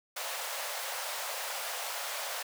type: high-pass noise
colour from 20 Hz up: pink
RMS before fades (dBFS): -37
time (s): 0.16-2.43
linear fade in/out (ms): 10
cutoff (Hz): 530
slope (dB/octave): 48
effects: none